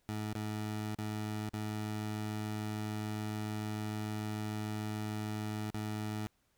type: tone with dropouts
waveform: 20% pulse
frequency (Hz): 106.8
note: G#2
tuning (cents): +49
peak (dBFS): -31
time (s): 0.09-6.27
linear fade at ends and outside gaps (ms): 0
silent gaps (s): 0.332-0.353 / 0.949-0.986 / 1.493-1.535 / 5.704-5.745
effects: pink hiss -75 dBFS RMS until 6.57 s